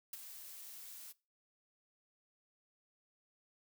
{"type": "noise with ADSR envelope", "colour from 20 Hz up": "blue", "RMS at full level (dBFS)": -42, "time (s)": [0.13, 1.13], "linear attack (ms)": 3, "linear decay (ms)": 22, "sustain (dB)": -9, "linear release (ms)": 21, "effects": ["noise-tail reverb RT60 0.3 s tail -21 dB re dry"]}